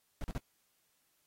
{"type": "noise bursts", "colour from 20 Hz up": "brown", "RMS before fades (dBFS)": -37, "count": 3, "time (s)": [0.21, 0.379], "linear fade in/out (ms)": 0, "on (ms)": 29, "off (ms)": 41, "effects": ["white hiss -75 dBFS RMS until 1.26 s", "AAC 48 kbps"]}